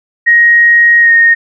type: tone with pitch glide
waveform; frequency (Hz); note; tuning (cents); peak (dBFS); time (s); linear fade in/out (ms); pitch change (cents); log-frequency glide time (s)
sine; 1880 to 1852; A#6 to A#6; +14 to -12; -3; 0.26-1.35; 20; -26; 1-1.11
effects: none